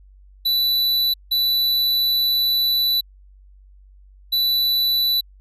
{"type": "tone bursts at uneven times", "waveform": "square", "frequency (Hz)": 3969, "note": "B7", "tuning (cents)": 8, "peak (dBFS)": -17, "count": 3, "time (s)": [[0.45, 1.14], [1.31, 3.01], [4.32, 5.21]], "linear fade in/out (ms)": 10, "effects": ["added 48 Hz sine -45 dBFS peak until 5.4 s", "resampled to 32000 Hz"]}